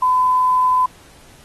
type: tone with quantisation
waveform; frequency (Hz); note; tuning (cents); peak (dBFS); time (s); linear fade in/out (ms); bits
sine; 1011; B5; +40; -12; 0.02-0.86; 5; 7
effects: pink hiss -47 dBFS RMS until 1.44 s + AAC 32 kbps